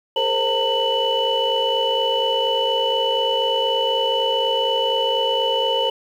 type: tone cluster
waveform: sine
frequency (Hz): 417.4 / 465.9 / 530 / 907 / 2972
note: G#4 / A#4 / C5 / A#5 / F#7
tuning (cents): +9 / -1 / +22 / -48 / +7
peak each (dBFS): -29 / -24 / -22 / -23 / -21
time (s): 0.16-5.9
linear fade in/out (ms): 5
effects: tanh soft clip ceiling -9 dBFS + 8-bit